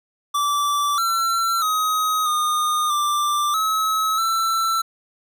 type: tone with pitch steps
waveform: square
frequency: 1163 / 1351 / 1260 / 1225 / 1181 / 1288 / 1336 Hz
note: D6 / E6 / D#6 / D#6 / D6 / E6 / E6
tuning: -17 / +42 / +21 / -27 / +9 / -41 / +23 cents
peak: -19 dBFS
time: 0.34-4.82 s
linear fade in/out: 10 ms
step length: 640 ms
effects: none